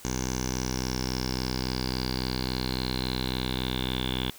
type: tone with low-pass filter sweep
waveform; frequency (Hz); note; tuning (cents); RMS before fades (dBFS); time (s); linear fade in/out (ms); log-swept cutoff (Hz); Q
10% pulse; 63.6; C2; -48; -30; 0.05-4.3; 0; 6400 to 3400; 9.6
effects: white hiss -49 dBFS RMS until 4.38 s